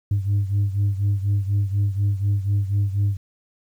sine beating tone pair, 99.6 / 103.7 Hz, G2 / G#2, +28 / -2 cents, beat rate 4.1 Hz, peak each -18 / -22 dBFS, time 0.11-3.17 s, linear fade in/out 5 ms, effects tanh soft clip ceiling -15 dBFS + 9-bit

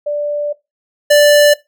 sine / square tone pair in turn, 587.3 / 587.3 Hz, D5 / D5, 0 / 0 cents, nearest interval unison, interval 0 cents, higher neither, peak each -15 / -6 dBFS, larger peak second, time 0.06-0.53 / 1.1-1.54 s, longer first, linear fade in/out 10 ms, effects noise-tail reverb RT60 0.2 s tail -19 dB re dry

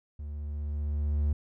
triangle tone with level ramp, 73.7 Hz, D2, 7 cents sharp, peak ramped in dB -34 to -21 dBFS, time 0.19-1.33 s, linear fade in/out 5 ms, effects none

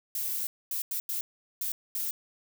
violet noise bursts at uneven times, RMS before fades -32 dBFS, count 6, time 0.15-0.47 / 0.71-0.82 / 0.91-1 / 1.09-1.21 / 1.61-1.72 / 1.95-2.11 s, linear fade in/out 2 ms, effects none

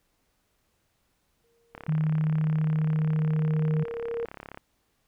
sine tone with exponential growth, 466.2 Hz, A#4, in tune, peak -27 dBFS, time 1.44-4.25 s, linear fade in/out 0 ms, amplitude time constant 610 ms
click train, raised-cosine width 0.5 ms, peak -25 dBFS, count 99, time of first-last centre 1.75-4.574 s, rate 34.7 Hz
sine tone, 155.56 Hz, D#3, in tune, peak -22 dBFS, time 1.88-3.84 s, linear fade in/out 10 ms
effects pink hiss -72 dBFS RMS until 5.07 s

